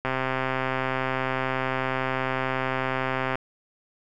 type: click train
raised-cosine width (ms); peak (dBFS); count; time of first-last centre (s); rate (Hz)
0.5; -11; 434; 0.05-3.355; 131
effects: none